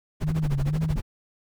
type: noise with tremolo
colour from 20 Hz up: brown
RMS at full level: -26 dBFS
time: 0.2-1.02 s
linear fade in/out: 20 ms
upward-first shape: sine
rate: 13 Hz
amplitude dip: 100%
type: tone with vibrato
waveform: sine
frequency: 148.5 Hz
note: D3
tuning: 20 cents sharp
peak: -23 dBFS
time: 0.23-0.96 s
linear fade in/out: 2 ms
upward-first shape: sine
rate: 2.1 Hz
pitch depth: 120 cents each way
effects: none